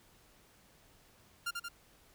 sawtooth tone with echo, 1397 Hz, F6, in tune, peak -30 dBFS, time 1.46-1.51 s, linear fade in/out 10 ms, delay 89 ms, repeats 2, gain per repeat -3 dB, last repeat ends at 1.688 s, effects pink hiss -64 dBFS RMS until 2.14 s

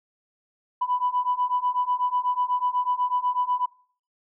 sine beating tone pair, 987.8 / 995.9 Hz, B5 / B5, 0 / +14 cents, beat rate 8.1 Hz, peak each -25 / -24 dBFS, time 0.81-3.66 s, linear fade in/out 10 ms, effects noise-tail reverb RT60 0.5 s tail -24 dB re dry + tanh soft clip ceiling -14 dBFS

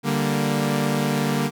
sawtooth chord, G minor, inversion second, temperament equal, 146.83 / 196 / 233.1 Hz, D3 / G3 / Bb3, 0 / 0 / 0 cents, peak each -20 / -22 / -20 dBFS, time 0.03-1.51 s, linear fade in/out 50 ms, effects none

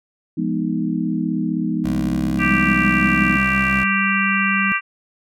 sine chord, F half-diminished seventh, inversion none, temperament equal with one note detuned, 171.91 / 207.7 / 246.9 / 311.1 Hz, F3 / Ab3 / Cb4 / Eb4, -27 / 0 / 0 / 0 cents, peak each -24 dBFS, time 0.37-3.37 s, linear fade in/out 10 ms
15% pulse tone with pitch glide, 65.1 to 67.24 Hz, C2 to C2, -8 to +48 cents, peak -19 dBFS, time 1.84-3.84 s, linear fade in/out 10 ms, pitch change +56 cents, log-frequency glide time 2-2.48 s
harmonic tone, 392 Hz, G4, in tune, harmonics 3 / 4 / 5 / 6 / 7, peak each -23 / -23 / -23 / -23 / -23 dBFS, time 2.38-4.81 s, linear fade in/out 50 ms
sine tone, 196 Hz, G3, in tune, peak -21 dBFS, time 2.45-4.72 s, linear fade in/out 0 ms
effects none

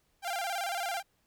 sawtooth tone with vibrato, 740 Hz, F#5, in tune, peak -28 dBFS, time 0.22-1.03 s, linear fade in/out 50 ms, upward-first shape square, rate 18 Hz, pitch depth 110 cents each way, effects pink hiss -73 dBFS RMS until 1.26 s

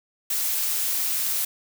blue noise, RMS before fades -25 dBFS, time 0.3-1.45 s, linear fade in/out 5 ms, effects none

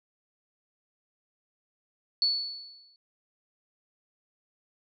sine tone with exponential decay, 4435 Hz, C#8, in tune, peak -20 dBFS, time 2.22-2.96 s, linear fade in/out 1 ms, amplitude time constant 160 ms, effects none

